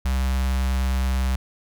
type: tone with notch filter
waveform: square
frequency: 64.9 Hz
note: C2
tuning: 13 cents flat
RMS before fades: -22 dBFS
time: 0.05-1.36 s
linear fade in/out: 5 ms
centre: 380 Hz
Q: 0.7
effects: none